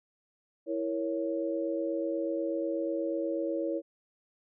sine chord, A# diminished, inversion second, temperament equal, 329.6 / 466.2 / 554.4 Hz, E4 / A#4 / C#5, 0 / 0 / 0 cents, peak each -32 / -36 / -33 dBFS, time 0.66-3.82 s, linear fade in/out 50 ms, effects none

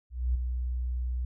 sine tone with ADSR envelope, 61.74 Hz, B1, in tune, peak -22 dBFS, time 0.1-1.25 s, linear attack 250 ms, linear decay 5 ms, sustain -6 dB, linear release 4 ms, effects none

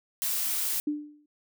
blue noise, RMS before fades -29 dBFS, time 0.22-0.8 s, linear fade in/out 0 ms
sine tone with exponential decay, 296.9 Hz, D4, 19 cents sharp, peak -23 dBFS, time 0.87-1.26 s, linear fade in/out 5 ms, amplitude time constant 83 ms
effects none

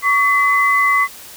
sine tone pair together, 1128 / 2026 Hz, C#6 / B6, +30 / +44 cents, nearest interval minor seventh, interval 1014 cents, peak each -14 dBFS, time 0.02-1.08 s, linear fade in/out 50 ms, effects white hiss -37 dBFS RMS until 1.36 s

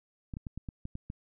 clicks, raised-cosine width 5 ms, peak -26 dBFS, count 8, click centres 0.338 / 0.369 / 0.468 / 0.576 / 0.688 / 0.854 / 0.954 / 1.101 s, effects none

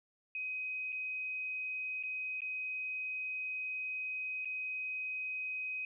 sine tone with dropouts, 2519 Hz, D#7, 21 cents sharp, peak -36 dBFS, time 0.35-5.85 s, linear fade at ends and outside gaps 2 ms, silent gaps 0.922-0.926 / 2.028-2.035 / 2.406-2.418 / 4.448-4.455 s, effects none

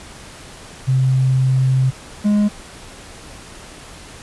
sine / triangle tone pair in turn, 130.81 / 207.6 Hz, C3 / G#3, 0 / 0 cents, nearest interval minor sixth, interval 800 cents, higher second, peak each -12 / -10 dBFS, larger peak second, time 0.87-1.91 / 2.24-2.49 s, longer first, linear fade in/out 20 ms, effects pink hiss -38 dBFS RMS until 4.22 s + resampled to 24000 Hz

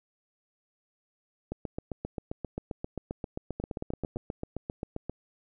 two click trains, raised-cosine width 2 ms, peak -20 / -20 dBFS, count 6 / 28, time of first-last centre 3.6-4.161 / 1.52-5.096 s, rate 8.92 / 7.55 Hz, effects none

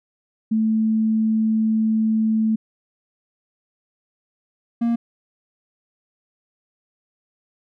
sine / triangle tone pair in turn, 220 / 233.6 Hz, A3 / A#3, 0 / +4 cents, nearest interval minor second, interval 104 cents, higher second, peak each -16 / -15 dBFS, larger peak second, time 0.51-2.56 / 4.81-4.96 s, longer first, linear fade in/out 10 ms, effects none

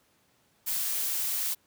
blue noise, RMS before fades -30 dBFS, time 0.66-1.55 s, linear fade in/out 20 ms, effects pink hiss -67 dBFS RMS until 1.66 s + high-pass 100 Hz 12 dB/octave

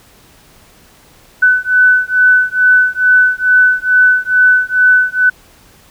sine beating tone pair, 1500 / 1502.3 Hz, F#6 / F#6, +23 / +26 cents, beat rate 2.3 Hz, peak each -10 dBFS, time 1.42-5.3 s, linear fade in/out 10 ms, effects pink hiss -45 dBFS RMS until 5.9 s

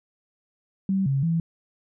sine tone with pitch steps, 192.8 / 136.7 / 165.8 Hz, G3 / C#3 / E3, -28 / -24 / +10 cents, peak -20 dBFS, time 0.89-1.4 s, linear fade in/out 2 ms, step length 170 ms, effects none

